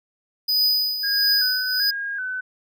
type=tone with tremolo; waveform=square; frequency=4978 Hz; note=D#8; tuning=in tune; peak=-16 dBFS; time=0.48-1.91 s; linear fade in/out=10 ms; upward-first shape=triangle; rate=1.5 Hz; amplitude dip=70%
type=tone with vibrato; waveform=sine; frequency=1568 Hz; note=G6; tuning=in tune; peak=-25 dBFS; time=1.03-2.41 s; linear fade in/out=10 ms; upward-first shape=square; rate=1.3 Hz; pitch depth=65 cents each way
effects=none